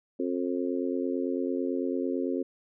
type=harmonic tone; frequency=89 Hz; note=F2; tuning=33 cents sharp; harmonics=3 / 4 / 5 / 6; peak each=-30 / -32 / -34 / -37 dBFS; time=0.19-2.43 s; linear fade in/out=10 ms; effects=none